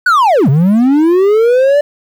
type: linear two-way sweep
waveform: triangle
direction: down then up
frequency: 1519 to 127.9 to 592 Hz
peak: -4 dBFS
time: 0.06-1.81 s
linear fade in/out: 5 ms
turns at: 0.49 s
effects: 7-bit